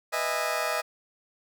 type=chord; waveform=20% pulse; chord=E major seventh; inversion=second; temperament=just; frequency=494.4 / 618.1 / 659.3 / 824.1 Hz; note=B4 / D#5 / E5 / G#5; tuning=+2 / -12 / 0 / -14 cents; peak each=-31 / -25 / -27 / -29 dBFS; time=0.12-0.82 s; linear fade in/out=20 ms; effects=none